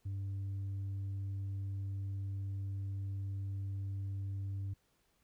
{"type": "tone with tanh clipping", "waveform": "sine", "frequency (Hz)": 98, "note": "G2", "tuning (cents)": 0, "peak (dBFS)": -37, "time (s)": [0.05, 4.74], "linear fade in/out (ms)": 10, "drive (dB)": 2, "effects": ["pink hiss -75 dBFS RMS until 5.23 s"]}